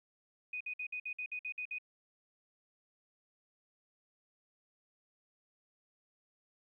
sine tone bursts, 2489 Hz, D#7, in tune, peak -37 dBFS, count 10, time 0.53-1.785 s, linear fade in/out 5 ms, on 76 ms, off 55 ms, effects 13-bit

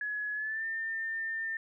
sine tone with pitch glide, 1691 to 1801.9 Hz, G#6 to A6, +31 to +41 cents, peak -32 dBFS, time 0.01-1.57 s, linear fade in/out 2 ms, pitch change +110 cents, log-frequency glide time 0.34-0.66 s, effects none

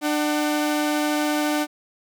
sawtooth tone pair together, 298.8 / 753 Hz, D4 / F#5, +30 / +30 cents, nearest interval octave + major third, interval 1600 cents, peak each -17 / -25 dBFS, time 0.01-1.67 s, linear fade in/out 50 ms, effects none

